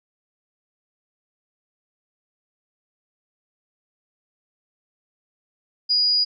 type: tone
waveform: sine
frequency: 4897 Hz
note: D#8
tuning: 28 cents flat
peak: -16 dBFS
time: 5.89-6.25 s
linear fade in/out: 20 ms
effects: none